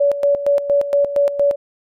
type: tone with tremolo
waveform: sine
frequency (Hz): 569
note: C#5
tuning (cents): +45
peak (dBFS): -11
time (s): 0-1.56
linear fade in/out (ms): 10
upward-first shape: square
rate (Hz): 4.3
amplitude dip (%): 70
effects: none